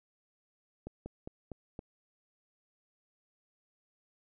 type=slowing click train; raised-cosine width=2 ms; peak=-28 dBFS; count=5; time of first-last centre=0.87-1.791 s; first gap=190 ms; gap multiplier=1.13; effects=none